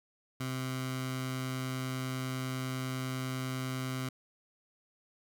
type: tone with notch filter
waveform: 15% pulse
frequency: 130 Hz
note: C3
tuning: 11 cents flat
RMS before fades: -36 dBFS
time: 0.4-4.09 s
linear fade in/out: 5 ms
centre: 460 Hz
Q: 1
effects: none